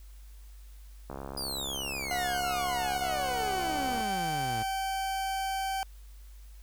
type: click train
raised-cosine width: 1 ms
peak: -25 dBFS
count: 199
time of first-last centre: 1.1-4.007 s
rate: 68.1 Hz
type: exponential sweep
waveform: sawtooth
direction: down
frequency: 4978 to 106.5 Hz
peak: -31 dBFS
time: 1.37-4.63 s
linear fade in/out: 5 ms
type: tone with pitch glide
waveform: 40% pulse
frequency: 721 to 772.7 Hz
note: F#5 to G5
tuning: -45 to -25 cents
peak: -29 dBFS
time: 2.11-5.83 s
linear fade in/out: 0 ms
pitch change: +120 cents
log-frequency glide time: 2.62-4.13 s
effects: added 50 Hz sine -46 dBFS peak until 6.62 s + white hiss -62 dBFS RMS until 6.62 s